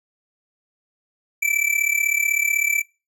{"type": "tone with amplitude modulation", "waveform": "square", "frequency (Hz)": 2324, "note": "D7", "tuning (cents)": -19, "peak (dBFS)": -15, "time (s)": [1.42, 2.82], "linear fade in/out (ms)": 10, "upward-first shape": "sine", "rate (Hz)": 36, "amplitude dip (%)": 85, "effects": ["noise-tail reverb RT60 0.3 s tail -24 dB re dry"]}